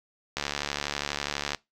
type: click train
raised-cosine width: 0.2 ms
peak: -11 dBFS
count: 86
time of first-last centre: 0.37-1.547 s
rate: 72.2 Hz
effects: noise-tail reverb RT60 0.2 s tail -22 dB re dry